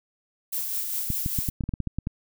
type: noise with tremolo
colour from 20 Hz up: violet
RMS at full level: -28 dBFS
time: 0.52-1.5 s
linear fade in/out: 10 ms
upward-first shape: sine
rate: 5 Hz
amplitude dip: 35%
type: clicks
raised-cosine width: 5 ms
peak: -15 dBFS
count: 12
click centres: 1.103 / 1.261 / 1.388 / 1.488 / 1.608 / 1.638 / 1.691 / 1.738 / 1.803 / 1.873 / 1.986 / 2.071 s
effects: none